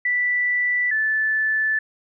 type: tone pair in turn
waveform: sine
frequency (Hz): 1971 / 1748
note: B6 / A6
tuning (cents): -4 / -12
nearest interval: major second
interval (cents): 208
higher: first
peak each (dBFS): -18 / -18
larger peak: neither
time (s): 0.05-0.91 / 0.91-1.79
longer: second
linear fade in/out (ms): 5
effects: none